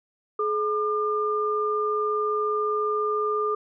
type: tone pair together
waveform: sine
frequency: 424.8 / 1202.4 Hz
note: G#4 / D6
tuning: +39 / +40 cents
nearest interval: octave + tritone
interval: 1801 cents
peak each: -25 dBFS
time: 0.39-3.55 s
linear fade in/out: 5 ms
effects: none